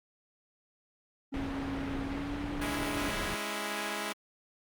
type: tone with pitch glide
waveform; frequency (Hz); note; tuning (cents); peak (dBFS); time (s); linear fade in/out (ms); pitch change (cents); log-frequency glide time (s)
triangle; 273.8 to 288.7; C#4 to D4; -21 to -30; -33; 1.32-3.1; 10; +91; 2.04-2.39
type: low-pass noise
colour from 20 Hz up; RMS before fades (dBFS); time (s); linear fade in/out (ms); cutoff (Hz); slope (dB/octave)
pink; -38; 1.34-3.35; 0; 2700; 12
type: chord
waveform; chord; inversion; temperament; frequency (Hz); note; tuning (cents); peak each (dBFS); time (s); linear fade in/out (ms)
5% pulse; C# minor; second; equal; 207.7 / 277.2 / 329.6; G#3 / C#4 / E4; 0 / 0 / 0; -25 / -31 / -26; 2.61-4.13; 10
effects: Opus 32 kbps